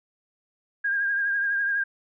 sine tone with vibrato, 1616 Hz, G#6, 48 cents flat, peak -22 dBFS, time 0.84-1.84 s, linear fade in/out 10 ms, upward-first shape triangle, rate 12 Hz, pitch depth 44 cents each way, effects none

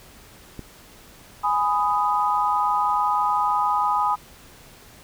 click, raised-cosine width 3 ms, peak -21 dBFS, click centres 0.593 s
sine chord, G# minor, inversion none, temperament just, 830.6 / 996.7 / 1245.9 Hz, G#5 / B5 / D#6, 0 / +16 / +2 cents, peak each -23 dBFS, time 1.43-4.16 s, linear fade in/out 20 ms
effects pink hiss -48 dBFS RMS until 5.03 s

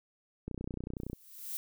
click train, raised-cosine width 3 ms, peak -25 dBFS, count 21, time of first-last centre 0.48-1.131 s, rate 30.7 Hz
violet noise with exponential growth, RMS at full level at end -36 dBFS, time 0.97-1.57 s, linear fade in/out 0 ms, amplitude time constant 130 ms
effects none

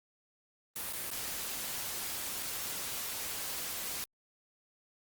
white noise with dropouts, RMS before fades -38 dBFS, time 0.76-4.04 s, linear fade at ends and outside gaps 0 ms, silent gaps 0.927-0.933 / 1.103-1.114 / 2.426-2.43 s, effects Opus 32 kbps

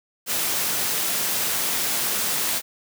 white high-pass noise, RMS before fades -24 dBFS, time 0.26-2.62 s, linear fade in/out 50 ms, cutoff 110 Hz, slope 12 dB/octave, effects none

